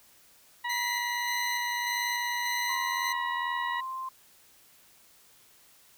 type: harmonic tone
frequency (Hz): 964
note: B5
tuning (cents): -42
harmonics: 1 / 2 / 3 / 4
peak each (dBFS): -33 / -33 / -44 / -44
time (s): 0.64-3.81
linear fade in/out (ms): 10
type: tone with tremolo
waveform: 20% pulse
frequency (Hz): 2029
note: B6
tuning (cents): +46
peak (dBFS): -26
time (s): 0.69-3.13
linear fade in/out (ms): 10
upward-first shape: square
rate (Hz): 1.7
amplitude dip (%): 30
type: tone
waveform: sine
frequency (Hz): 1046.5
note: C6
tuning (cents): 0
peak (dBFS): -33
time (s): 2.69-4.09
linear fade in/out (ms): 5
effects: white hiss -59 dBFS RMS until 5.97 s